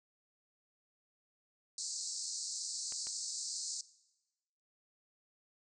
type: band-pass noise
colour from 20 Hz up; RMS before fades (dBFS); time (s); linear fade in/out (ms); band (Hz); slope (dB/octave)
white; -41; 1.78-3.81; 2; 4200 to 8300; 96
type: clicks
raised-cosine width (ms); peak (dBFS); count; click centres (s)
0.3; -34; 2; 2.923 / 3.07
effects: noise-tail reverb RT60 1.0 s tail -19 dB re dry